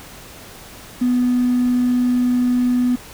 triangle tone with hard clipping, 247.4 Hz, B3, 3 cents sharp, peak -14 dBFS, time 1.01-2.96 s, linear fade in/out 10 ms, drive 3 dB, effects pink hiss -39 dBFS RMS until 3.13 s

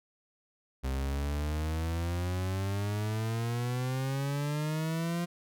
40% pulse exponential sweep, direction up, 65 to 174.5 Hz, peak -29 dBFS, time 0.83-5.26 s, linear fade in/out 20 ms, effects none

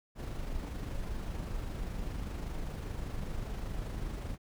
brown noise with amplitude modulation, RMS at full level -36 dBFS, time 0.15-4.38 s, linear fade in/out 50 ms, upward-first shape sine, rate 25.1 Hz, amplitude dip 35%, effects none

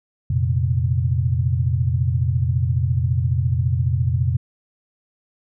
sine chord, F suspended fourth, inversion none, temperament just, 87.31 / 116.41 / 130.96 Hz, F2 / Bb2 / C3, 0 / -2 / +2 cents, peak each -21 dBFS, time 0.3-4.37 s, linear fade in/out 5 ms, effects none

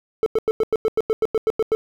triangle tone bursts, 440 Hz, A4, in tune, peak -13 dBFS, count 13, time 0.23-1.75 s, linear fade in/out 0 ms, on 32 ms, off 92 ms, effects 9-bit

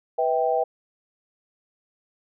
sine chord, E minor, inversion second, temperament equal with one note detuned, 493.9 / 646.4 / 784 Hz, B4 / E5 / G5, 0 / -34 / 0 cents, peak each -24 dBFS, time 0.18-0.64 s, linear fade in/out 10 ms, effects none

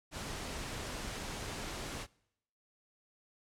pink noise, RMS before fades -41 dBFS, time 0.11-2.07 s, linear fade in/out 50 ms, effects noise-tail reverb RT60 0.8 s tail -24 dB re dry + low-pass 9000 Hz 12 dB/octave

